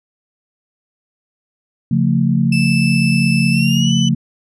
sine chord, Db augmented, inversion none, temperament equal with one note detuned, 138.59 / 174.61 / 224.1 Hz, Db3 / F3 / A3, 0 / 0 / +32 cents, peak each -16 dBFS, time 1.91-4.15 s, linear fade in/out 5 ms
35% pulse tone with pitch glide, 2639 to 2997 Hz, E7 to F#7, +1 to +22 cents, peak -17 dBFS, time 2.52-4.09 s, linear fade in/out 5 ms, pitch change +221 cents, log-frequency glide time 3.51-3.93 s
effects resampled to 24000 Hz

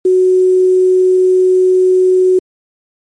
sine tone with quantisation, 370 Hz, F#4, in tune, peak -6 dBFS, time 0.05-2.39 s, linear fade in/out 5 ms, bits 6, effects MP3 48 kbps

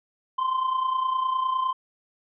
triangle tone with amplitude modulation, 1039 Hz, C6, 12 cents flat, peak -18 dBFS, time 0.38-1.73 s, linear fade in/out 10 ms, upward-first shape sine, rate 29.8 Hz, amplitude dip 60%, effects resampled to 8000 Hz

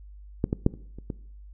clicks, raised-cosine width 3 ms, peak -10 / -12 / -6 / -27 / -28 / -18 dBFS, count 6, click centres 0.441 / 0.529 / 0.664 / 0.739 / 0.986 / 1.102 s, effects noise-tail reverb RT60 0.6 s tail -20 dB re dry + added 50 Hz sine -43 dBFS peak until 1.53 s

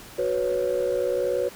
sine chord, F# suspended fourth, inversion none, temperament equal, 370 / 493.9 / 554.4 Hz, F#4 / B4 / C#5, 0 / 0 / 0 cents, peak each -27 / -24 / -25 dBFS, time 0.18-1.49 s, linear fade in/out 10 ms, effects tanh soft clip ceiling -16 dBFS + pink hiss -44 dBFS RMS until 1.55 s

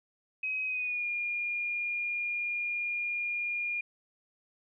sine tone with pitch glide, 2533 to 2419 Hz, D#7 to D#7, +30 to -49 cents, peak -30 dBFS, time 0.43-3.81 s, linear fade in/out 5 ms, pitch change -79 cents, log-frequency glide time 0.65-1.07 s, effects none

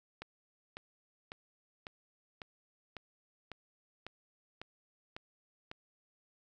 click train, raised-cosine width 0.3 ms, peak -27 dBFS, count 11, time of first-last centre 0.22-5.715 s, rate 1.82 Hz, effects none

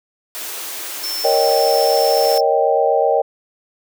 white high-pass noise, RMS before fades -28 dBFS, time 0.35-2.38 s, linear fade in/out 0 ms, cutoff 280 Hz, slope 48 dB/octave
square tone, 5350 Hz, E8, 25 cents sharp, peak -23 dBFS, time 1.03-2.41 s, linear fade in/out 10 ms
sine chord, Eb dominant seventh, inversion second, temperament equal, 466.2 / 554.4 / 622.3 / 784 Hz, Bb4 / Db5 / Eb5 / G5, 0 / 0 / 0 / 0 cents, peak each -18 dBFS, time 1.24-3.22 s, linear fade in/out 10 ms
effects none

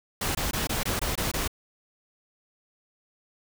pink noise bursts, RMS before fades -28 dBFS, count 8, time 0.21-1.477 s, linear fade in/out 5 ms, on 140 ms, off 21 ms, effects none

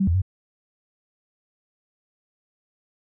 sine tone with pitch steps, 192.7 / 84.3 / 94.2 Hz, G3 / E2 / F#2, -29 / +39 / +32 cents, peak -17 dBFS, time 0-0.219 s, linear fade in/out 10 ms, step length 73 ms, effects none

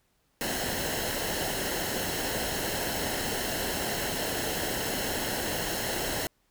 pink noise with comb filter, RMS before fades -31 dBFS, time 0.41-6.27 s, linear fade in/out 0 ms, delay 0.84 ms, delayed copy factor -0.6, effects pink hiss -71 dBFS RMS until 6.5 s

